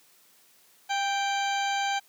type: harmonic tone with a mistuned harmonic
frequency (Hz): 784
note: G5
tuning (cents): 0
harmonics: 1 / 2 / 3 / 4 / 5 / 6 / 8 / 9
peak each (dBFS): -27 / -33 / -35 / -36 / -40 / -43 / -42 / -45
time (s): 0.89-2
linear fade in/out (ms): 20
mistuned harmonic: 1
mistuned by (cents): +30
effects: white hiss -60 dBFS RMS until 2.08 s + high-pass 150 Hz 12 dB/octave